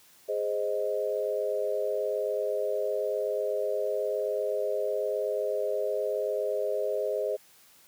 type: chord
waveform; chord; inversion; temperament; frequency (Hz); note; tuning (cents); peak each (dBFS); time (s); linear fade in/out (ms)
sine; Ab major; none; equal; 415.3 / 523.3 / 622.3; Ab4 / C5 / Eb5; 0 / 0 / 0; -31; 0.28-7.37; 20
effects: white hiss -58 dBFS RMS until 7.87 s + high-pass 80 Hz 12 dB/octave